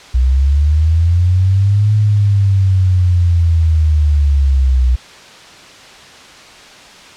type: linear two-way sweep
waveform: sine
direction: up then down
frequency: 61.3 to 106.5 to 61.3 Hz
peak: -8 dBFS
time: 0.14-4.96 s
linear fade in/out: 10 ms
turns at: 1.94 s
effects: white hiss -37 dBFS RMS until 7.16 s + low-pass 5000 Hz 12 dB/octave